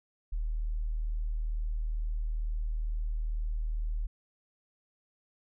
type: tone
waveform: sine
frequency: 38.89 Hz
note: D#1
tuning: in tune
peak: -29 dBFS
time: 0.32-4.07 s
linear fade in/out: 10 ms
effects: none